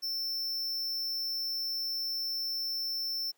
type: tone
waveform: square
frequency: 5360 Hz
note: E8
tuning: 28 cents sharp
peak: -32 dBFS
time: 0.02-3.32 s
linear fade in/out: 20 ms
effects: pink hiss -70 dBFS RMS until 3.37 s + high-pass 400 Hz 12 dB/octave